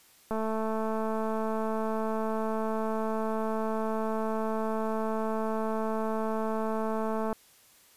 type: click train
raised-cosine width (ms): 1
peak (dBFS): -19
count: 1545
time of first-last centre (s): 0.31-7.328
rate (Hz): 220
effects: white hiss -59 dBFS RMS until 7.96 s + resampled to 32000 Hz